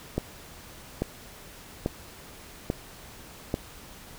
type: click train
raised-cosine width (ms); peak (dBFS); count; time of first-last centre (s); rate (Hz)
2; -12; 5; 0.18-3.541; 1.19
effects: pink hiss -47 dBFS RMS until 4.18 s